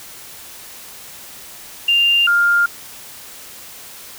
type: tone pair in turn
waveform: sine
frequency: 2794 / 1403.1 Hz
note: F7 / F6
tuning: 0 / +8 cents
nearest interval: octave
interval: 1192 cents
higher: first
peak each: -11 dBFS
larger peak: neither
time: 1.88-2.27 / 2.27-2.66 s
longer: neither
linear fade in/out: 5 ms
effects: white hiss -37 dBFS RMS until 4.18 s